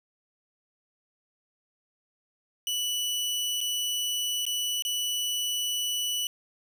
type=tone with dropouts; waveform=sawtooth; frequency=2960 Hz; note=F#7; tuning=in tune; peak=-24 dBFS; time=2.67-6.27 s; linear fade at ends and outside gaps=1 ms; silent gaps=3.606-3.612 / 4.453-4.465 / 4.823-4.85 s; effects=none

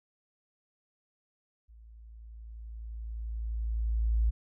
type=tone with level ramp; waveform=sine; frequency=55.8 Hz; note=A1; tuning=25 cents sharp; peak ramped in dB=-51 to -22 dBFS; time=1.68-4.31 s; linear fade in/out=20 ms; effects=none

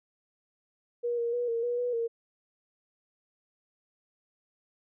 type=tone with pitch steps; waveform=sine; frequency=478.1 / 469.3 / 484.6 / 462.3 / 482.7 / 489.4 / 462.6 Hz; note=A#4 / A#4 / B4 / A#4 / B4 / B4 / A#4; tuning=+44 / +12 / -33 / -14 / -40 / -16 / -13 cents; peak=-27 dBFS; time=1.03-2.08 s; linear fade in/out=20 ms; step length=150 ms; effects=none

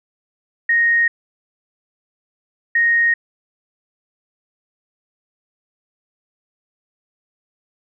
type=tone pair in turn; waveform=sine; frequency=1864.7 / 1864.7 Hz; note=A#6 / A#6; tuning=0 / 0 cents; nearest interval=unison; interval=0 cents; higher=neither; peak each=-12 dBFS; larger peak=neither; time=0.69-1.08 / 2.75-3.14 s; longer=neither; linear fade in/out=5 ms; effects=none

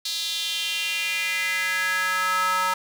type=tone with high-pass filter sweep; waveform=square; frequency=185 Hz; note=F#3; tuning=in tune; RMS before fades=-25 dBFS; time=0.05-2.74 s; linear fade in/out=5 ms; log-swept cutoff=4100 to 1100 Hz; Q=4; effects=none

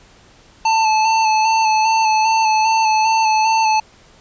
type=tone with vibrato; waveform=square; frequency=880 Hz; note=A5; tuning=in tune; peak=-13 dBFS; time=0.65-3.8 s; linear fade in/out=5 ms; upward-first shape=square; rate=2.5 Hz; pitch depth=21 cents each way; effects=pink hiss -48 dBFS RMS until 4.2 s + resampled to 16000 Hz

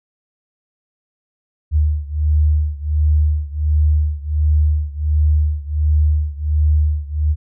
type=beating tone pair; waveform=sine; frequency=75.2 / 76.6 Hz; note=D2 / D#2; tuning=+42 / -27 cents; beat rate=1.4 Hz; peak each=-15 / -17 dBFS; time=1.71-7.36 s; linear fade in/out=50 ms; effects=none

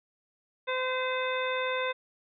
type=harmonic tone; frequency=513 Hz; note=C5; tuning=34 cents flat; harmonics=1 / 2 / 3 / 4 / 5 / 7; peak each=-31 / -34 / -36 / -37 / -38 / -39 dBFS; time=0.67-1.93 s; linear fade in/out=20 ms; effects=none

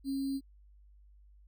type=tone with sample-and-hold; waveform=sine; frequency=272.4 Hz; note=C#4; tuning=30 cents flat; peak=-31 dBFS; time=0.04-0.41 s; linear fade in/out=50 ms; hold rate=4410 Hz; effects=added 50 Hz sine -56 dBFS peak until 1.47 s

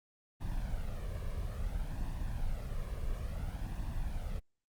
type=noise with flanger; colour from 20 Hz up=brown; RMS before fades=-36 dBFS; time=0.4-4.4 s; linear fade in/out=20 ms; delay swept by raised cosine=1.1 to 1.8 ms; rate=0.58 Hz; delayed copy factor=+0.85; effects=Opus 24 kbps

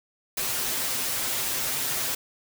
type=noise with comb filter; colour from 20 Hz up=white; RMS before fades=-28 dBFS; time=0.37-2.15 s; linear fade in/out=5 ms; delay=7.7 ms; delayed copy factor=+0.65; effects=none

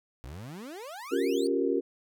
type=exponential sweep; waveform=30% pulse; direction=up; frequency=58 to 4699 Hz; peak=-37 dBFS; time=0.24-1.47 s; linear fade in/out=0 ms
type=chord; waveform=sine; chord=G half-diminished seventh; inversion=second; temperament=equal with one note detuned; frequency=277.2 / 354.7 / 392 / 466.2 Hz; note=Db4 / F4 / G4 / Bb4; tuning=0 / +27 / 0 / 0 cents; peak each=-30 dBFS; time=1.11-1.81 s; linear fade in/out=20 ms
effects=none

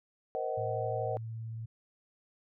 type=chord; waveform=sine; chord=C half-diminished seventh; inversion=third; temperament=just; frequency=470.9 / 523.3 / 627.9 / 753.5 Hz; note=Bb4 / C5 / Eb5 / Gb5; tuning=+18 / 0 / +16 / +31 cents; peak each=-37 dBFS; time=0.35-1.17 s; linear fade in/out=0 ms
type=tone with vibrato; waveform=sine; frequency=112.7 Hz; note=A2; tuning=42 cents sharp; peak=-37 dBFS; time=0.57-1.66 s; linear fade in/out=10 ms; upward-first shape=triangle; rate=18 Hz; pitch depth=21 cents each way
effects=none

